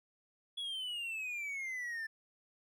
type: exponential sweep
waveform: triangle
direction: down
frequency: 3395 to 1760 Hz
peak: -36 dBFS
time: 0.57-2.07 s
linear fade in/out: 10 ms
effects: none